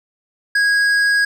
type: tone with hard clipping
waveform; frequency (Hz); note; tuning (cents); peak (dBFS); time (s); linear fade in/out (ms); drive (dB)
sine; 1648; G#6; -14; -14; 0.55-1.25; 5; 8
effects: none